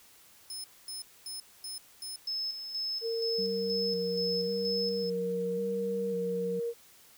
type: tone bursts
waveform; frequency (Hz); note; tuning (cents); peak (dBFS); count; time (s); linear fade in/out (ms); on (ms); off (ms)
25% pulse; 5200; E8; -24; -33; 5; 0.5-2.16; 2; 140; 240
type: tone with tremolo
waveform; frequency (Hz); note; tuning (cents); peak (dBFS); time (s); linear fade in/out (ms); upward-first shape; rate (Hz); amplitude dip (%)
sine; 5210; E8; -21; -31; 2.27-5.1; 5; square; 2.1; 55
type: tone with pitch glide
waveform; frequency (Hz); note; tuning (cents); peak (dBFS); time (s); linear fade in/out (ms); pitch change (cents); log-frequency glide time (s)
sine; 457 to 468.5; A#4 to A#4; -34 to +9; -30; 3.01-6.74; 50; +43; 3.28-4.17
type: tone with vibrato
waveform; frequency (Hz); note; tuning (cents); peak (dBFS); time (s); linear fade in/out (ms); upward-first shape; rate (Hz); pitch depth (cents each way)
sine; 186.5; F#3; +14; -36; 3.38-6.6; 10; square; 0.91; 48
effects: white hiss -58 dBFS RMS until 7.17 s